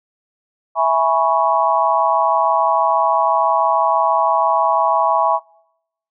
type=chord; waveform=sine; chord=C# minor seventh; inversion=first; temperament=equal with one note detuned; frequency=659.3 / 830.6 / 982.6 / 1108.7 Hz; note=E5 / G#5 / B5 / C#6; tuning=0 / 0 / -9 / 0 cents; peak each=-18 dBFS; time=0.75-5.4 s; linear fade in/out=50 ms; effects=noise-tail reverb RT60 0.8 s tail -25 dB re dry